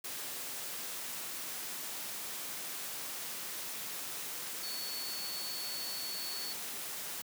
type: tone in noise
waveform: sine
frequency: 4435 Hz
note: C#8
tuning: in tune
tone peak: -40 dBFS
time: 4.63-6.53 s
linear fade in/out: 5 ms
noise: white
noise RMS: -41 dBFS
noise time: 0.04-7.22 s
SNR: -2 dB
effects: high-pass 150 Hz 12 dB/octave